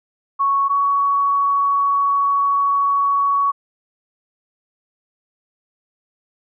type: tone pair in turn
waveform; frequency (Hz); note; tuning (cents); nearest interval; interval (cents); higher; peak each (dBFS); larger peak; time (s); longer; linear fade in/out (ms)
sine; 1108.7 / 1121.6; C#6 / C#6; 0 / +20; unison; 20; second; -14; neither; 0.39-0.69 / 0.69-3.52; second; 20
effects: none